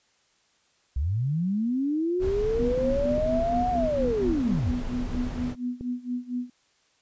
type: linear two-way sweep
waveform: sine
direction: up then down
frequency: 59.7 to 737 to 59.7 Hz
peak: -23 dBFS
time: 0.96-4.72 s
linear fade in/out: 5 ms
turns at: 3.7 s
type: noise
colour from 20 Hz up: brown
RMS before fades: -32 dBFS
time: 2.19-5.56 s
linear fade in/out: 50 ms
type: tone with tremolo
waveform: sine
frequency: 246.9 Hz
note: B3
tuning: in tune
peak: -25 dBFS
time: 2.59-6.5 s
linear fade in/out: 5 ms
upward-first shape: sine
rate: 4.3 Hz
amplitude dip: 90%
type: clicks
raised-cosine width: 3 ms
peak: -23 dBFS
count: 8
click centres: 2.777 / 3.057 / 3.18 / 3.263 / 3.754 / 4.046 / 5.148 / 5.81 s
effects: white hiss -66 dBFS RMS until 7.01 s + resampled to 16000 Hz